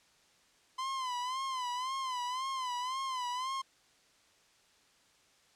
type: tone with vibrato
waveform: 45% pulse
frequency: 1024 Hz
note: C6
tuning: 38 cents flat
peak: -34 dBFS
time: 0.78-3.62 s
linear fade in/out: 10 ms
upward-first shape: sine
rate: 1.9 Hz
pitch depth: 85 cents each way
effects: white hiss -66 dBFS RMS until 5.55 s + low-pass 7000 Hz 12 dB/octave